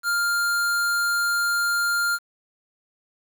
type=tone; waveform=square; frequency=1400 Hz; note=F6; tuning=4 cents sharp; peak=-21 dBFS; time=0.03-2.19 s; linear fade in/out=50 ms; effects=8-bit